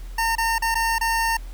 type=tone with dropouts; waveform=25% pulse; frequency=911 Hz; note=A#5; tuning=40 cents flat; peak=-16 dBFS; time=0.18-1.37 s; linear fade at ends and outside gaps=5 ms; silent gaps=0.354-0.381 / 0.583-0.621 / 0.745-0.753 / 0.984-1.01 s; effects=added 41 Hz sine -32 dBFS peak until 1.53 s + pink hiss -50 dBFS RMS until 1.53 s